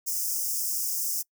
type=high-pass noise; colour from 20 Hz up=white; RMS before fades=-29 dBFS; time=0.06-1.23 s; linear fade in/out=20 ms; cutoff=5100 Hz; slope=96 dB/octave; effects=noise-tail reverb RT60 0.1 s tail -25 dB re dry